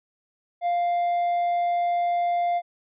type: tone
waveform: triangle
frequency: 698.5 Hz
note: F5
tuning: in tune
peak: -19 dBFS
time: 0.61-2.62 s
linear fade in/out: 50 ms
effects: resampled to 8000 Hz